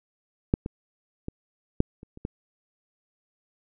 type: clicks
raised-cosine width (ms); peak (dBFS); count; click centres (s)
3; -7 / -18 / -19 / -6 / -30 / -30 / -17; 7; 0.539 / 0.661 / 1.284 / 1.804 / 2.031 / 2.174 / 2.251
effects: none